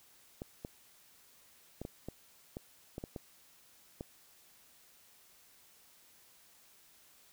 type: clicks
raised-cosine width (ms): 2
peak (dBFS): -27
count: 10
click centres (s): 0.419 / 0.649 / 1.816 / 1.851 / 2.086 / 2.569 / 2.981 / 3.039 / 3.162 / 4.009
effects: white hiss -63 dBFS RMS until 7.32 s